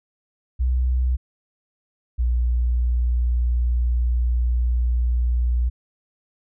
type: tone pair in turn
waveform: sine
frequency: 62.8 / 60.21 Hz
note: B1 / B1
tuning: +30 / -43 cents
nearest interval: minor second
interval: 73 cents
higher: first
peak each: -17 dBFS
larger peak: neither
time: 0.59-1.17 / 2.18-5.7 s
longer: second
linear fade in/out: 20 ms
effects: none